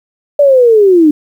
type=linear sweep; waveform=sine; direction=down; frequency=587.3 to 290 Hz; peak=-3 dBFS; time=0.39-1.11 s; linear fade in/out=5 ms; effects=7-bit